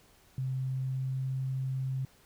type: tone with pitch glide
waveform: sine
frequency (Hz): 130.81 to 132.02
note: C3 to C3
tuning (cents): 0 to +16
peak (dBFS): -30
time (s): 0.38-2.05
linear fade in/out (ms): 2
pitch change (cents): +16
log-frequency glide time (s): 0.5-1.33
effects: pink hiss -62 dBFS RMS until 2.25 s